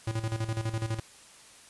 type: tone with tremolo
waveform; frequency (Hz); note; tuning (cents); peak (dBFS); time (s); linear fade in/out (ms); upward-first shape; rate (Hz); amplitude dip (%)
square; 111.8; A2; +28; -28; 0.07-1; 5; square; 12; 70
effects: white hiss -53 dBFS RMS until 1.69 s + resampled to 24000 Hz